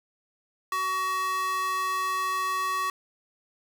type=tone with high-pass filter; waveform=square; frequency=375.6 Hz; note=F#4; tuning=26 cents sharp; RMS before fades=-28 dBFS; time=0.72-2.9 s; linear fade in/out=2 ms; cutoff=1200 Hz; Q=3.1; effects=10-bit